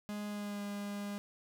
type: tone with pitch glide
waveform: 45% pulse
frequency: 207.7 to 203.4 Hz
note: G#3 to G#3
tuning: 0 to -36 cents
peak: -38 dBFS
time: 0.09-1.18 s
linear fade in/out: 0 ms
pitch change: -36 cents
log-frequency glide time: 0.27-0.63 s
effects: none